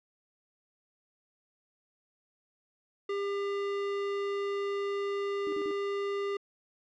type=tone; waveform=square; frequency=400.6 Hz; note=G4; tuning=38 cents sharp; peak=-31 dBFS; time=3.09-6.37 s; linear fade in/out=5 ms
type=tone bursts; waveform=sine; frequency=310 Hz; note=D#4; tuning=6 cents flat; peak=-36 dBFS; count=3; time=5.47-5.712 s; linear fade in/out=0 ms; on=54 ms; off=40 ms
effects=low-pass 3000 Hz 12 dB/octave